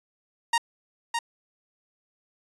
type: tone with echo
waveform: sawtooth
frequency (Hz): 932.3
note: A#5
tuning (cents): 0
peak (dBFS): -16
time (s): 0.53-0.58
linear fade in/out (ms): 5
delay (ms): 610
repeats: 1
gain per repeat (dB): -5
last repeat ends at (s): 1.19
effects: resampled to 24000 Hz